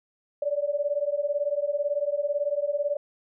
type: beating tone pair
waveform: sine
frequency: 570 / 588 Hz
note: C#5 / D5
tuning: +48 / +2 cents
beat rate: 18 Hz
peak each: -27 dBFS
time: 0.42-2.97 s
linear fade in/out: 5 ms
effects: none